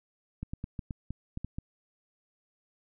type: clicks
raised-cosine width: 5 ms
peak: -23 dBFS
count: 9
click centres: 0.43 / 0.535 / 0.641 / 0.792 / 0.908 / 1.106 / 1.374 / 1.446 / 1.585 s
effects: none